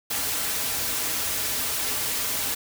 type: noise with comb filter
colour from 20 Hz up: white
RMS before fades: -27 dBFS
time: 0.1-2.55 s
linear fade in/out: 10 ms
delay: 5.5 ms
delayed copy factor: -0.5
effects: none